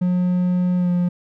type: tone with pitch glide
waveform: triangle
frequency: 180 to 176.91 Hz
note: F#3 to F3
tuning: -47 to +23 cents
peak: -14 dBFS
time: 0.01-1.09 s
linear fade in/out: 10 ms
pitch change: -30 cents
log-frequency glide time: 0.77-0.9 s
effects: none